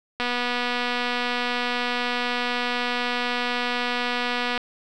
click train, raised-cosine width 0.3 ms, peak -10 dBFS, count 1069, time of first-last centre 0.2-4.577 s, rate 244 Hz, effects none

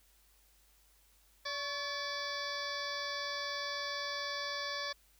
harmonic tone with a mistuned harmonic, 576 Hz, D5, 34 cents flat, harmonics 1 / 2 / 3 / 4 / 6 / 7 / 8 / 9 / 10, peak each -44 / -43 / -42 / -47 / -45 / -50 / -43 / -47 / -53 dBFS, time 1.45-4.93 s, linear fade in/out 10 ms, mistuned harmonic 2, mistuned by -59 cents, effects added 50 Hz sine -68 dBFS peak until 5.19 s + white hiss -68 dBFS RMS until 5.19 s

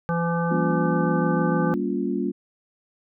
harmonic tone, 169.3 Hz, E3, 46 cents sharp, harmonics 1 / 3 / 5 / 7 / 9, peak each -23 / -28 / -30 / -31 / -33 dBFS, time 0.09-1.74 s, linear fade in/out 0 ms
sine chord, G half-diminished seventh, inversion none, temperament just, 196 / 235.2 / 282.2 / 352.8 Hz, G3 / Bb3 / Db4 / F4, 0 / +16 / +31 / +18 cents, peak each -28 dBFS, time 0.5-2.32 s, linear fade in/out 20 ms
effects none

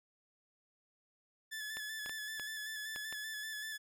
sawtooth tone with vibrato, 1733 Hz, A6, 27 cents flat, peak -37 dBFS, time 1.51-3.78 s, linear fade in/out 20 ms, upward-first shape square, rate 5.2 Hz, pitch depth 25 cents each way
clicks, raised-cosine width 0.3 ms, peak -29 dBFS, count 6, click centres 1.77 / 2.061 / 2.095 / 2.397 / 2.961 / 3.126 s
effects none

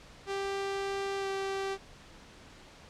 sawtooth tone with pitch glide, 393.6 to 389.5 Hz, G4 to G4, +7 to -11 cents, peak -28 dBFS, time 0.26-1.78 s, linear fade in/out 50 ms, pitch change -18 cents, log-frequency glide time 1.18-1.27 s, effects pink hiss -53 dBFS RMS until 2.89 s + low-pass 6000 Hz 12 dB/octave

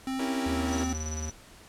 square tone with pitch glide, 263.5 to 259 Hz, C4 to C4, +12 to -17 cents, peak -30 dBFS, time 0.07-0.93 s, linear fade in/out 2 ms, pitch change -29 cents, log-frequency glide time 0.53-0.64 s
sawtooth chord, C# diminished seventh, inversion none, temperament equal, 277.2 / 329.6 / 392 / 466.2 Hz, C#4 / E4 / G4 / Bb4, 0 / 0 / 0 / 0 cents, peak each -32 / -33 / -37 / -35 dBFS, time 0.19-0.84 s, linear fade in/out 5 ms
square tone, 77.78 Hz, D#2, in tune, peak -33 dBFS, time 0.46-1.3 s, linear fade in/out 5 ms
sine tone with tremolo, 5920 Hz, F#8, in tune, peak -35 dBFS, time 0.67-1.33 s, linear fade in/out 50 ms, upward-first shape square, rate 18 Hz, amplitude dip 75%
effects pink hiss -52 dBFS RMS until 1.68 s + low-pass 11000 Hz 12 dB/octave

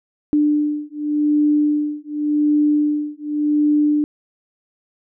sine beating tone pair, 297 / 297.88 Hz, D4 / D4, +20 / +25 cents, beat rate 0.88 Hz, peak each -18 dBFS, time 0.33-4.04 s, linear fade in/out 0 ms, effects none

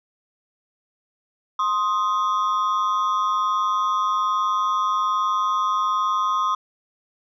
triangle ring-modulated tone, 1150 Hz, D6, 37 cents flat, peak -14 dBFS, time 1.59-6.55 s, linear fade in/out 5 ms, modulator 99.4 Hz, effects resampled to 16000 Hz

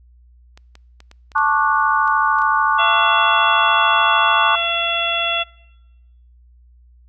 clicks, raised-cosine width 0.2 ms, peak -25 dBFS, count 9, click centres 0.575 / 0.754 / 1.004 / 1.114 / 1.318 / 1.382 / 2.077 / 2.387 / 2.419 s
sine chord, D major seventh, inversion second, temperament just, 881 / 1101.2 / 1174.7 / 1468.3 Hz, A5 / C#6 / D6 / F#6, +2 / -12 / 0 / -14 cents, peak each -19 dBFS, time 1.35-4.56 s, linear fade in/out 10 ms
harmonic tone, 679 Hz, F5, 49 cents flat, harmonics 1 / 2 / 3 / 4 / 5, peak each -25 / -25 / -31 / -21 / -22 dBFS, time 2.78-5.44 s, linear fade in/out 20 ms
effects noise-tail reverb RT60 1.0 s tail -24 dB re dry + added 60 Hz sine -46 dBFS peak until 7.08 s

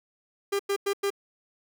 45% pulse tone bursts, 399.6 Hz, G4, 33 cents sharp, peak -24 dBFS, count 4, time 0.52-1.104 s, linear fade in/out 10 ms, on 74 ms, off 96 ms, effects none

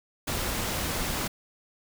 pink noise, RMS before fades -30 dBFS, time 0.27-1.28 s, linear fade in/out 10 ms, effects none

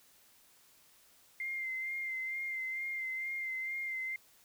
sine tone with vibrato, 2093 Hz, C7, in tune, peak -35 dBFS, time 1.4-4.16 s, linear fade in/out 2 ms, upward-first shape sine, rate 2.2 Hz, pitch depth 28 cents each way, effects white hiss -64 dBFS RMS until 4.44 s

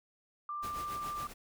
sine tone, 1185 Hz, D6, 15 cents sharp, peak -36 dBFS, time 0.49-1.27 s, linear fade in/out 2 ms
pink noise with tremolo, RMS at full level -44 dBFS, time 0.62-1.34 s, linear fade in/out 20 ms, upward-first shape triangle, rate 7.2 Hz, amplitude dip 70%
effects none

